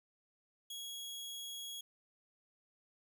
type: tone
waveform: sawtooth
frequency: 3322 Hz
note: G#7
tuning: in tune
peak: -40 dBFS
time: 0.7-1.81 s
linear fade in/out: 5 ms
effects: none